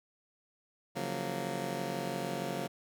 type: chord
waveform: 15% pulse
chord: Gb major seventh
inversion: second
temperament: just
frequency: 138.75 / 173.43 / 185 / 231.2 Hz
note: Db3 / F3 / Gb3 / Bb3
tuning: +2 / -12 / 0 / -14 cents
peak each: -34 / -35 / -34 / -34 dBFS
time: 0.95-2.68 s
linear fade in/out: 20 ms
effects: none